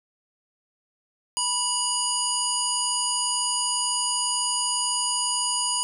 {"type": "harmonic tone", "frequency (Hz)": 974, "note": "B5", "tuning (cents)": -24, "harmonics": [1, 3, 5, 7, 9, 10], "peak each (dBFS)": [-30, -30, -30, -30, -30, -30], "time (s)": [1.37, 5.83], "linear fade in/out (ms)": 0, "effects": []}